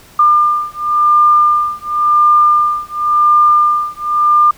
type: beating tone pair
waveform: sine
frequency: 1200 / 1200.93 Hz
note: D6 / D6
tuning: +37 / +38 cents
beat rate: 0.93 Hz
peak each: -11 dBFS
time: 0.19-4.51 s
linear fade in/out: 5 ms
effects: pink hiss -42 dBFS RMS until 4.57 s